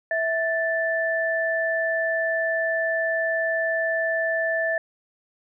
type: tone pair together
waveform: sine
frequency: 654.1 / 1760 Hz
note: E5 / A6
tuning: -14 / 0 cents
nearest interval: octave + perfect fourth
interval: 1714 cents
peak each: -24 dBFS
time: 0.11-4.78 s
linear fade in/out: 2 ms
effects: none